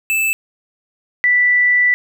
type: tone pair in turn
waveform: square / sine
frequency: 2632 / 1971.8 Hz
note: E7 / B6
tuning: -3 / -3 cents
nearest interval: perfect fourth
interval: 500 cents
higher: first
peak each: -15 / -10 dBFS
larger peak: second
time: 0.1-0.33 / 1.24-1.94 s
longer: second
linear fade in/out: 0 ms
effects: none